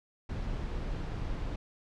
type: noise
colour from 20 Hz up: brown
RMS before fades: -35 dBFS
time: 0.29-1.56 s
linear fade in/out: 5 ms
effects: low-pass 5000 Hz 12 dB/octave